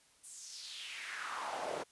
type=noise with high-pass filter sweep; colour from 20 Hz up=brown; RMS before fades=-43 dBFS; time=0.23-1.84 s; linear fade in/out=20 ms; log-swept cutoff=9200 to 460 Hz; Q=3.2; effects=white hiss -67 dBFS RMS until 1.91 s + resampled to 24000 Hz